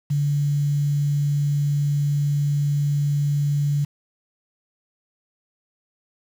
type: tone with quantisation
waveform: sine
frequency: 144.4 Hz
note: D3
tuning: 29 cents flat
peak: -18 dBFS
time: 0.1-3.85 s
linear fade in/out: 10 ms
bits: 7
effects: none